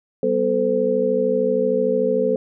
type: tone cluster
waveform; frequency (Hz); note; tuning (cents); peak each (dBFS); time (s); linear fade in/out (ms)
sine; 191.9 / 246.2 / 440.8 / 514; G3 / B3 / A4 / C5; -37 / -5 / +3 / -31; -27 / -25 / -20 / -20; 0.23-2.36; 2
effects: none